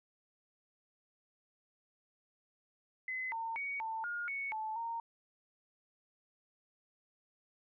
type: tone with pitch steps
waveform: sine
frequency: 2034 / 908 / 2243 / 892 / 1424 / 2218 / 872 / 923 Hz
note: C7 / A#5 / C#7 / A5 / F6 / C#7 / A5 / A#5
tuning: -50 / -46 / +20 / +23 / +33 / 0 / -16 / -17 cents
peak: -36 dBFS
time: 3.08-5 s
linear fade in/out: 2 ms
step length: 240 ms
effects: none